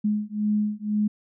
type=beating tone pair; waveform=sine; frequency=209.3 / 211.3 Hz; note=G#3 / G#3; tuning=+14 / +30 cents; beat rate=2 Hz; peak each=-25 dBFS; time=0.04-1.08 s; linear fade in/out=10 ms; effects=none